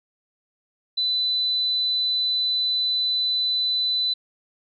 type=tone; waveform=sine; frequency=4000 Hz; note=B7; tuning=21 cents sharp; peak=-20 dBFS; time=0.97-4.14 s; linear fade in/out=10 ms; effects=none